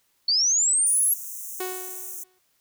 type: linear sweep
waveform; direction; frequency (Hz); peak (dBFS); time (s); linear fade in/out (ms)
sine; up; 4373 to 11460; -18; 0.28-1.14; 5
type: high-pass noise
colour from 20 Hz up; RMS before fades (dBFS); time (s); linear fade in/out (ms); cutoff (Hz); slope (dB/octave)
white; -36; 0.86-2.24; 10; 5900; 96
type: tone with exponential decay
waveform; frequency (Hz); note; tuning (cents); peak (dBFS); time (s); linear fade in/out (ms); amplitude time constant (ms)
sawtooth; 370; F#4; 0; -23; 1.6-2.39; 5; 170
effects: white hiss -68 dBFS RMS until 2.6 s